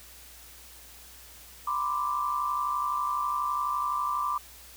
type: tone cluster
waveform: sine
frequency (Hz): 985 / 1037 / 1176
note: B5 / C6 / D6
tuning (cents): -5 / -16 / +2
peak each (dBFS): -34 / -33 / -28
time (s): 1.67-4.38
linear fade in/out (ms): 5
effects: added 60 Hz sine -55 dBFS peak until 4.76 s + white hiss -50 dBFS RMS until 4.76 s